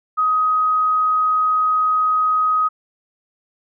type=tone; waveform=sine; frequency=1258 Hz; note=D#6; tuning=19 cents sharp; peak=-14 dBFS; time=0.17-2.69 s; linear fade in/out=20 ms; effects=none